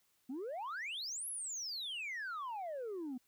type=exponential two-way sweep; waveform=sine; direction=up then down; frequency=240 to 11410 to 240 Hz; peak=-37 dBFS; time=0.29-3.18 s; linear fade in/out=10 ms; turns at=1.28 s; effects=tanh soft clip ceiling -38 dBFS + white hiss -75 dBFS RMS until 3.27 s